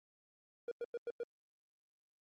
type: tone bursts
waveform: triangle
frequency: 474.2 Hz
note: A#4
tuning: 30 cents sharp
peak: -35 dBFS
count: 5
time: 0.68-1.234 s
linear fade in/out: 2 ms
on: 34 ms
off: 96 ms
effects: Opus 24 kbps